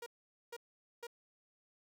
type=tone bursts; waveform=sawtooth; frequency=472.9 Hz; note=A#4; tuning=25 cents sharp; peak=-40 dBFS; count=3; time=0.02-1.069 s; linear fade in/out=5 ms; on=43 ms; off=460 ms; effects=none